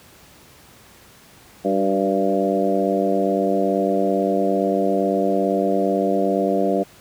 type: harmonic tone with a mistuned harmonic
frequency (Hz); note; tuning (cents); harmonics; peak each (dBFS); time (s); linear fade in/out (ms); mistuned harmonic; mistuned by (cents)
97.7; G2; -5; 2 / 3 / 4 / 5 / 6 / 7; -24 / -24 / -24 / -24 / -24 / -24; 1.64-6.84; 20; 4; -36
effects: pink hiss -48 dBFS RMS until 7 s + high-pass 60 Hz 12 dB/octave